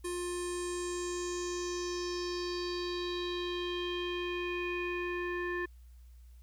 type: tone with low-pass filter sweep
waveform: square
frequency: 353.4 Hz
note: F4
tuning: 21 cents sharp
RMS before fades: -36 dBFS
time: 0.04-5.66 s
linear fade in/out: 10 ms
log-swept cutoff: 10000 to 1900 Hz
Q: 4.8
effects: added 60 Hz sine -51 dBFS peak until 6.42 s + white hiss -72 dBFS RMS until 6.42 s